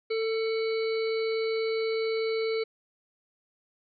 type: harmonic tone with a mistuned harmonic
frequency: 445.9 Hz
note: A4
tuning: 23 cents sharp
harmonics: 1 / 3 / 5 / 7 / 9 / 10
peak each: -26 / -43 / -38 / -51 / -42 / -44 dBFS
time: 0.1-2.64 s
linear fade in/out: 10 ms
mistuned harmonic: 7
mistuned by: -76 cents
effects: none